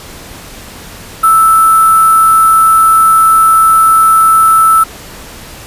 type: tone with sample-and-hold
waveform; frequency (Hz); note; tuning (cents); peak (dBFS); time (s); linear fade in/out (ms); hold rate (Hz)
sine; 1318.5; E6; 0; -3; 1.23-4.84; 10; 11025
effects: pink hiss -30 dBFS RMS until 5.66 s + resampled to 32000 Hz